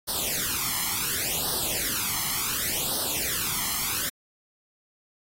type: noise with flanger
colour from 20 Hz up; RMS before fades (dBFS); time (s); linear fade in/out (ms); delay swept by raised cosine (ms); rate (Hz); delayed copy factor
white; -28; 0.07-4.1; 20; 0.21 to 0.97; 0.69; +0.9
effects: AAC 48 kbps